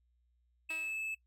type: tone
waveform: triangle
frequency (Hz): 2613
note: E7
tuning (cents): -16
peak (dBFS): -34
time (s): 0.69-1.15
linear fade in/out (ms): 10
type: tone with exponential decay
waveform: 5% pulse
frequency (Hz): 319.9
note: D#4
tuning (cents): +48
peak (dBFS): -33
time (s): 0.7-1.14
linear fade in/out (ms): 5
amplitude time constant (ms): 94
effects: noise-tail reverb RT60 0.1 s tail -17 dB re dry + added 60 Hz sine -70 dBFS peak until 1.26 s